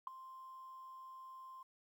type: tone with ADSR envelope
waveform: sine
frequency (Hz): 1046.5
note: C6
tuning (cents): 0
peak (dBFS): -34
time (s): 0.07-1.63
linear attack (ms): 3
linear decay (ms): 8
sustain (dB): -16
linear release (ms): 6
effects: tanh soft clip ceiling -31 dBFS + 12-bit